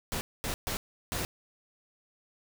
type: noise bursts at uneven times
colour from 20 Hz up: pink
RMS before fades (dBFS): -33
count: 4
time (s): 0.12-0.21 / 0.44-0.54 / 0.67-0.77 / 1.12-1.25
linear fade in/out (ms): 0
effects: none